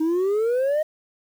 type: exponential sweep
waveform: sine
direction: up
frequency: 310 to 630 Hz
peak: -16 dBFS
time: 0-0.83 s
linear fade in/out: 10 ms
effects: tanh soft clip ceiling -18 dBFS + 8-bit